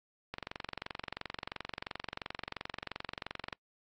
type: click train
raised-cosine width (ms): 0.3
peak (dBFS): -22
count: 74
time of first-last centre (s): 0.34-3.528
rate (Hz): 22.9
effects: noise-tail reverb RT60 0.1 s tail -26 dB re dry + AAC 32 kbps